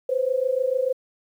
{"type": "tone pair together", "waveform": "sine", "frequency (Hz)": [504.2, 531], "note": ["B4", "C5"], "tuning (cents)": [36, 25], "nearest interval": "minor second", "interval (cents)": 89, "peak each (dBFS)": -23, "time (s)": [0.09, 0.93], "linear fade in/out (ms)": 5, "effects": ["9-bit"]}